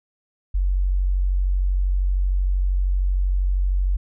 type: tone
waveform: sine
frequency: 46.45 Hz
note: F#1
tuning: 7 cents sharp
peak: -17 dBFS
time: 0.54-3.97 s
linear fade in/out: 10 ms
effects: none